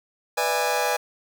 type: chord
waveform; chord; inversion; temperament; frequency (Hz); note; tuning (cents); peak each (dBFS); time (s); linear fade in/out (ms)
sawtooth; E dominant seventh; second; just; 494.4 / 593.3 / 659.3 / 824.1; B4 / D5 / E5 / G#5; +2 / +18 / 0 / -14; -23 / -24 / -27 / -21; 0.37-0.97; 10
effects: 8-bit